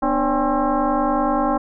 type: tone with frequency modulation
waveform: sine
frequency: 246.9 Hz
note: B3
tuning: in tune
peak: -16 dBFS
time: 0.02-1.58 s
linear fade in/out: 10 ms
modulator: 272 Hz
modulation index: 3.4
effects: none